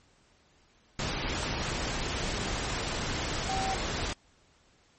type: tone in noise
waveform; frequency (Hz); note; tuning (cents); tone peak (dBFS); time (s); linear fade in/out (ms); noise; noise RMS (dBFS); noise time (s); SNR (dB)
sine; 768; G5; -36; -30; 3.49-3.74; 2; pink; -32; 0.99-4.13; -1
effects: pink hiss -64 dBFS RMS until 4.98 s + MP3 32 kbps